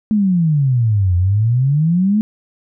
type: exponential two-way sweep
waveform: sine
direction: down then up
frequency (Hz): 220 to 86.7 to 220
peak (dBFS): -11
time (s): 0.11-2.21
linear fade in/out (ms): 0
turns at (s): 1.16
effects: none